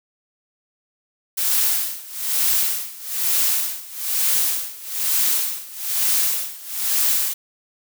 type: noise with tremolo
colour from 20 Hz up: blue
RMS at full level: -18 dBFS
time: 1.37-7.34 s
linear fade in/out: 10 ms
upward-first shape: sine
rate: 1.1 Hz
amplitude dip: 90%
effects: none